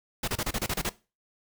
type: noise bursts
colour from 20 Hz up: pink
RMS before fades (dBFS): -29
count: 9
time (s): 0.23-0.894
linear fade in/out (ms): 5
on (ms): 48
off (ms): 29
effects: noise-tail reverb RT60 0.3 s tail -19 dB re dry